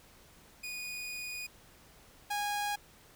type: tone pair in turn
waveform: sawtooth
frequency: 2466 / 822.9 Hz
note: D#7 / G#5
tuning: -16 / -16 cents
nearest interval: octave + perfect fifth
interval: 1900 cents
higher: first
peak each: -35 / -28 dBFS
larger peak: second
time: 0.63-1.47 / 2.3-2.76 s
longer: first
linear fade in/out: 10 ms
effects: pink hiss -59 dBFS RMS until 3.15 s